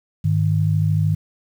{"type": "tone pair together", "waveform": "sine", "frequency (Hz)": [101.38, 154.6], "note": ["G#2", "D#3"], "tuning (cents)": [-41, -11], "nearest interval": "perfect fifth", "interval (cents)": 730, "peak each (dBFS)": -18, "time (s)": [0.24, 1.15], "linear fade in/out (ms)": 10, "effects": ["8-bit"]}